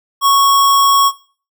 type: tone with sample-and-hold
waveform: sine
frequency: 1108.7 Hz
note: C#6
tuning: in tune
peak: -7 dBFS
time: 0.21-1.12 s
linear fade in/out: 50 ms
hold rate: 4410 Hz
effects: noise-tail reverb RT60 0.4 s tail -18 dB re dry